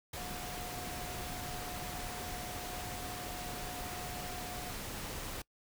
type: tone in noise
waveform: sine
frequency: 721 Hz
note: F#5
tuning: 45 cents flat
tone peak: -46 dBFS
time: 0.17-4.71 s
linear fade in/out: 5 ms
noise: pink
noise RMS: -42 dBFS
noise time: 0.13-5.42 s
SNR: -7 dB
effects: noise-tail reverb RT60 0.1 s tail -24 dB re dry